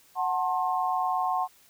sine chord, F# diminished, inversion none, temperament just, 740 / 888 / 1065.6 Hz, F#5 / A5 / C6, 0 / +16 / +31 cents, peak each -27 / -31 / -29 dBFS, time 0.15-1.48 s, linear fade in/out 50 ms, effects white hiss -59 dBFS RMS until 1.69 s

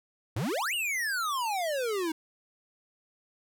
square exponential two-way sweep, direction up then down, 92.4 to 2960 to 308.7 Hz, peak -29 dBFS, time 0.36-2.12 s, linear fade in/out 5 ms, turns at 0.74 s, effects none

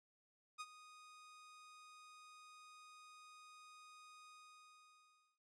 sawtooth tone with ADSR envelope, 1241 Hz, D#6, 5 cents flat, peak -40 dBFS, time 0.58-5.39 s, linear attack 26 ms, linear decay 44 ms, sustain -15 dB, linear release 1100 ms, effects resampled to 22050 Hz

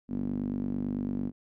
sawtooth tone with band-pass filter, 49 Hz, G1, in tune, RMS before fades -32 dBFS, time 0.08-1.32 s, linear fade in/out 50 ms, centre 240 Hz, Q 5.1, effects none

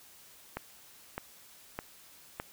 click train, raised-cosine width 0.5 ms, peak -20 dBFS, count 4, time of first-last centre 0.57-2.399 s, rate 1.64 Hz, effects white hiss -56 dBFS RMS until 2.52 s

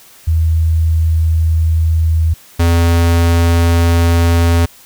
sine / square tone pair in turn, 80.8 / 84.68 Hz, E2 / E2, -34 / +47 cents, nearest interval minor second, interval 81 cents, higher second, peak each -9 dBFS, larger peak neither, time 0.27-2.34 / 2.59-4.66 s, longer neither, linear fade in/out 10 ms, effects white hiss -42 dBFS RMS until 4.85 s

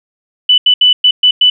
sine tone bursts at uneven times, 2984 Hz, F#7, 14 cents sharp, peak -4 dBFS, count 6, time 0.49-0.58 / 0.66-0.74 / 0.81-0.93 / 1.04-1.11 / 1.23-1.31 / 1.41-1.5 s, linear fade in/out 5 ms, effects none

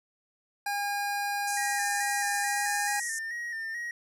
25% pulse tone with pitch glide, 812 to 819.1 Hz, G#5 to G#5, -39 to -24 cents, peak -25 dBFS, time 0.66-3 s, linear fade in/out 5 ms, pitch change +15 cents, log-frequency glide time 2.51-2.67 s
pink band-pass noise, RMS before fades -37 dBFS, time 1.47-3.19 s, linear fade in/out 5 ms, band 5500 to 11000 Hz, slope 96 dB/octave
triangle tone with vibrato, 1847 Hz, A#6, 16 cents flat, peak -31 dBFS, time 1.57-3.91 s, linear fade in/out 2 ms, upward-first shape square, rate 2.3 Hz, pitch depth 43 cents each way
effects none

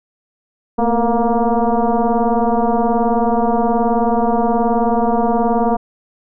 sine tone with frequency modulation, 242.4 Hz, B3, 32 cents flat, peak -12 dBFS, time 0.78-5.77 s, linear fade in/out 10 ms, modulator 233 Hz, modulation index 3.1, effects none

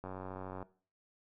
click train, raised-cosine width 1 ms, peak -29 dBFS, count 56, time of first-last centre 0.04-0.627 s, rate 93.7 Hz, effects noise-tail reverb RT60 0.4 s tail -18 dB re dry

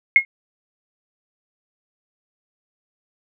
sine tone with exponential decay, 2157 Hz, C#7, 48 cents flat, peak -3 dBFS, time 0.16-0.25 s, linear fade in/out 1 ms, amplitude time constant 19 ms, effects none

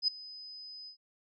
sine tone with ADSR envelope, 5020 Hz, D#8, 15 cents sharp, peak -23 dBFS, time 0.02-0.97 s, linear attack 59 ms, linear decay 5 ms, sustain -21 dB, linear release 95 ms, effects none

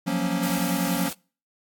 square chord, Gb major seventh, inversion third, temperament equal, 174.61 / 185 / 233.1 / 277.2 Hz, F3 / Gb3 / Bb3 / Db4, 0 / 0 / 0 / 0 cents, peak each -29 / -29 / -31 / -29 dBFS, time 0.06-1.1 s, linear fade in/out 20 ms
white noise, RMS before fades -34 dBFS, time 0.43-1.13 s, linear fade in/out 2 ms
effects noise-tail reverb RT60 0.4 s tail -26 dB re dry + AAC 64 kbps

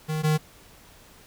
square tone pair in turn, 155.56 / 154.4 Hz, D#3 / D#3, 0 / -13 cents, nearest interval unison, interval 13 cents, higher first, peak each -26 / -20 dBFS, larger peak second, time 0.08-0.23 / 0.23-0.38 s, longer neither, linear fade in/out 20 ms, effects pink hiss -52 dBFS RMS until 1.26 s

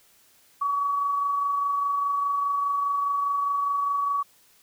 sine tone with amplitude modulation, 1133 Hz, C#6, 37 cents sharp, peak -21 dBFS, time 0.61-4.23 s, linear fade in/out 10 ms, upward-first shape sine, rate 24.9 Hz, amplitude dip 30%, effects white hiss -59 dBFS RMS until 4.62 s

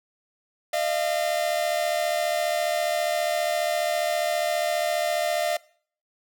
45% pulse tone pair together, 611 / 685.8 Hz, D#5 / F5, -32 / -32 cents, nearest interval major second, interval 200 cents, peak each -26 dBFS, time 0.73-5.57 s, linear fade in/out 5 ms, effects noise-tail reverb RT60 0.5 s tail -21 dB re dry

